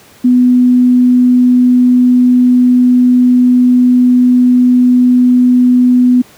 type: tone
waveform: sine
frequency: 248.7 Hz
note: B3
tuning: 12 cents sharp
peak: -4 dBFS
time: 0.24-6.22 s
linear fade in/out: 10 ms
effects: pink hiss -41 dBFS RMS until 6.37 s + high-pass 100 Hz 12 dB/octave